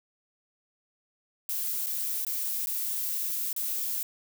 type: noise with dropouts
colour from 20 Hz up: violet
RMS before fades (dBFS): -31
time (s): 1.49-4.03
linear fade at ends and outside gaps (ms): 1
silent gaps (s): 1.862-1.868 / 2.249-2.267 / 2.66-2.67 / 3.529-3.563
effects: none